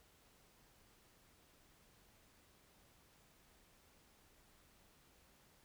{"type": "silence", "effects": ["pink hiss -69 dBFS RMS until 5.64 s"]}